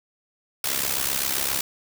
white noise with amplitude modulation, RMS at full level -22 dBFS, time 0.64-1.61 s, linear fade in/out 2 ms, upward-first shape sine, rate 67.6 Hz, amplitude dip 75%, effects none

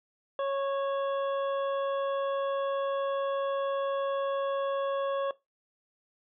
harmonic tone with a mistuned harmonic, 551 Hz, C#5, 11 cents flat, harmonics 1 / 2 / 3 / 5 / 6, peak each -28 / -35 / -45 / -52 / -48 dBFS, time 0.39-5.31 s, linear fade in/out 2 ms, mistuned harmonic 6, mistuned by +35 cents, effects noise-tail reverb RT60 0.2 s tail -19 dB re dry

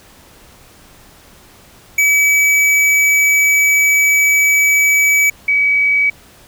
square / sine tone pair in turn, 2287 / 2275 Hz, D7 / C#7, -47 / +44 cents, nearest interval unison, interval 9 cents, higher first, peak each -10 dBFS, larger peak neither, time 1.98-5.3 / 5.48-6.1 s, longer first, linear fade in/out 5 ms, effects pink hiss -44 dBFS RMS until 6.47 s

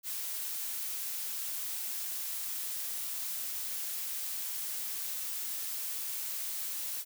blue noise, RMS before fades -37 dBFS, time 0.03-7.05 s, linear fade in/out 50 ms, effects none

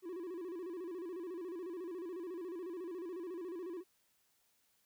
triangle tone with vibrato, 352.5 Hz, F4, 16 cents sharp, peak -39 dBFS, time 0.02-3.84 s, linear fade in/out 50 ms, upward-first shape square, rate 14 Hz, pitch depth 97 cents each way, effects white hiss -75 dBFS RMS until 4.85 s

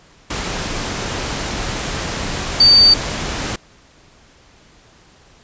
sine tone in noise, 4600 Hz, D8, 37 cents flat, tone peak -6 dBFS, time 2.6-2.94 s, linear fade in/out 5 ms, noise pink, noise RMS -23 dBFS, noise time 0.3-3.56 s, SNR +14 dB, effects pink hiss -49 dBFS RMS until 5.43 s + resampled to 16000 Hz

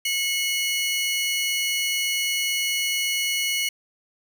sawtooth tone pair together, 2179 / 2935 Hz, C#7 / F#7, -30 / -15 cents, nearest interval perfect fourth, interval 515 cents, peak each -22 dBFS, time 0.05-3.69 s, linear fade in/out 5 ms, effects none

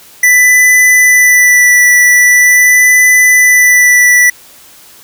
square tone with vibrato, 1981 Hz, B6, 5 cents sharp, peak -4 dBFS, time 0.23-4.3 s, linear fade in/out 5 ms, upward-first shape sine, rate 0.43 Hz, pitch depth 15 cents each way, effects white hiss -38 dBFS RMS until 5.03 s

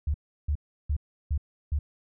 sine tone bursts, 73.3 Hz, D2, 3 cents flat, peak -23 dBFS, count 5, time 0.07-1.79 s, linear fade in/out 5 ms, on 72 ms, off 340 ms, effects none

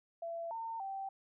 sine tone with pitch steps, 672 / 908 / 778 Hz, E5 / A#5 / G5, +33 / -46 / -13 cents, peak -38 dBFS, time 0.22-1.09 s, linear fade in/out 5 ms, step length 290 ms, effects none

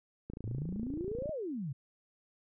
click train, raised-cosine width 3 ms, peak -29 dBFS, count 29, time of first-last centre 0.3-1.293 s, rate 28.2 Hz
sine exponential two-way sweep, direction up then down, 101.6 to 644 to 125 Hz, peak -35 dBFS, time 0.44-1.73 s, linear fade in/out 10 ms, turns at 1.31 s
effects none

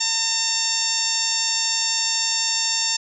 harmonic tone, 906 Hz, A#5, 50 cents flat, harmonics 1 / 2 / 3 / 4 / 5 / 6 / 7 / 8, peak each -34 / -34 / -31 / -29 / -29 / -24 / -29 / -25 dBFS, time 0-2.97 s, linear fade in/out 10 ms, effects none

